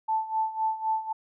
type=tone with tremolo; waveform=sine; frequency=880 Hz; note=A5; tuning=in tune; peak=-22 dBFS; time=0.08-1.13 s; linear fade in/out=10 ms; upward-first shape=sine; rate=3.9 Hz; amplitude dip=80%; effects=none